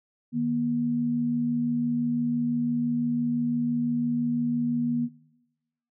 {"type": "tone pair together", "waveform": "sine", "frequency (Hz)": [154.08, 240], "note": ["D#3", "B3"], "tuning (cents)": [-17, -49], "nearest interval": "minor sixth", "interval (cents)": 768, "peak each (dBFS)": [-32, -24], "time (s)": [0.32, 5.09], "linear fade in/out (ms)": 50, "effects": ["noise-tail reverb RT60 0.9 s tail -17 dB re dry"]}